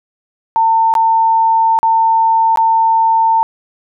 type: tone with dropouts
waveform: sine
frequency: 900 Hz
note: A5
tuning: 39 cents sharp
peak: -8 dBFS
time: 0.56-3.43 s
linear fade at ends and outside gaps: 0 ms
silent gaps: 0.939-0.952 / 1.789-1.83 / 2.559-2.573 s
effects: none